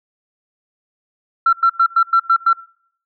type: tone bursts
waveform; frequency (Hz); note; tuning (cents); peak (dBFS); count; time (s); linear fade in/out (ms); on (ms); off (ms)
sine; 1354; E6; +46; -8; 7; 1.46-2.531; 5; 69; 98
effects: noise-tail reverb RT60 0.6 s tail -23 dB re dry + tanh soft clip ceiling -4 dBFS